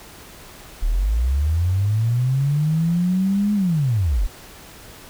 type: linear two-way sweep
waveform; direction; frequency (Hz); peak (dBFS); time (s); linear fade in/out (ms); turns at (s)
sine; up then down; 34.7 to 210 to 34.7; -16; 0.82-4.27; 10; 3.54
effects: pink hiss -42 dBFS RMS until 5.09 s